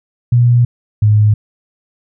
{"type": "tone pair in turn", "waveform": "sine", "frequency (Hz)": [120.9, 105.98], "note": ["B2", "G#2"], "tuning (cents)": [-36, 36], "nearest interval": "major second", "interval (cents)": 228, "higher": "first", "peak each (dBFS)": -6, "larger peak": "neither", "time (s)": [[0.32, 0.65], [1.02, 1.34]], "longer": "first", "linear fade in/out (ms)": 5, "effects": []}